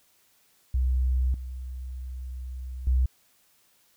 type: tone with level steps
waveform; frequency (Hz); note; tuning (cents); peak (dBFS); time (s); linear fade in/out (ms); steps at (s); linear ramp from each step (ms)
sine; 63.6; C2; -48; -21 / -33 / -19; 0.74-3.06; 5; 1.34 / 2.87; 2
effects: white hiss -64 dBFS RMS until 3.96 s